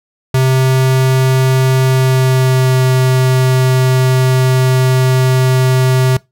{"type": "tone with pitch glide", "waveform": "square", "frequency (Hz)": [130.81, 129.38], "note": ["C3", "C3"], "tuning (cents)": [0, -19], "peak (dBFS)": -9, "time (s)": [0.34, 6.17], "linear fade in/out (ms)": 5, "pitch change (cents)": -19, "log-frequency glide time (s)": [1.84, 2.81], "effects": ["noise-tail reverb RT60 0.2 s tail -22 dB re dry"]}